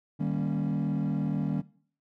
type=chord; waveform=triangle; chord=Eb dominant seventh; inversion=none; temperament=equal with one note detuned; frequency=152.63 / 196 / 233.1 / 277.2 Hz; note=Eb3 / G3 / Bb3 / Db4; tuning=-33 / 0 / 0 / 0 cents; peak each=-27 / -29 / -31 / -31 dBFS; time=0.19-1.62 s; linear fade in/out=20 ms; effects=noise-tail reverb RT60 0.5 s tail -20 dB re dry + tanh soft clip ceiling -20 dBFS